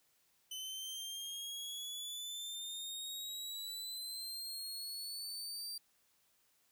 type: exponential sweep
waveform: sawtooth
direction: up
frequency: 3029 to 4699 Hz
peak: -39 dBFS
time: 0.51-5.78 s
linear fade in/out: 5 ms
effects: white hiss -74 dBFS RMS until 6.71 s